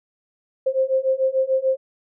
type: beating tone pair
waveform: sine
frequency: 523.3 / 530.1 Hz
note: C5 / C5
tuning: 0 / +23 cents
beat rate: 6.8 Hz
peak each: -21 / -20 dBFS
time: 0.66-1.77 s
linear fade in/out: 10 ms
effects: none